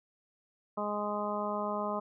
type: harmonic tone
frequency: 207.7 Hz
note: G#3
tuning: in tune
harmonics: 1 / 2 / 3 / 4 / 5 / 6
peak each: -38 / -40 / -36 / -40 / -37 / -40 dBFS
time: 0.77-2 s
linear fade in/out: 10 ms
effects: none